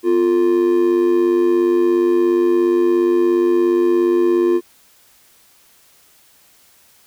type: tone with amplitude modulation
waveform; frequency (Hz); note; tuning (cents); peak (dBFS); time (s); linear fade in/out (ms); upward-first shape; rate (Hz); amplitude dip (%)
triangle; 350; F4; +4; -7; 0.03-4.61; 50; sine; 97.1; 65
effects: white hiss -52 dBFS RMS until 7.06 s